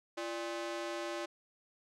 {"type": "ring-modulated tone", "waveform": "sawtooth", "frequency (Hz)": 466.2, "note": "A#4", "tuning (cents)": 0, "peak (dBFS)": -30, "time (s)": [0.17, 1.26], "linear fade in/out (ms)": 10, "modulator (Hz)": 123, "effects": ["low-pass 7000 Hz 12 dB/octave"]}